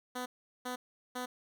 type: tone bursts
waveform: 10% pulse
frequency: 250 Hz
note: B3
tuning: 21 cents sharp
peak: -28 dBFS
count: 3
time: 0.15-1.26 s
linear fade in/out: 10 ms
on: 110 ms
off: 390 ms
effects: none